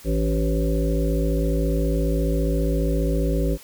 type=harmonic tone with a mistuned harmonic; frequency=54.7 Hz; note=A1; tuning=9 cents flat; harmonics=1 / 3 / 5 / 7 / 9 / 10; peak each=-21 / -26 / -28 / -29 / -31 / -31 dBFS; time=0.04-3.58 s; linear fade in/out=50 ms; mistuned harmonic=5; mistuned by=+36 cents; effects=white hiss -46 dBFS RMS until 3.63 s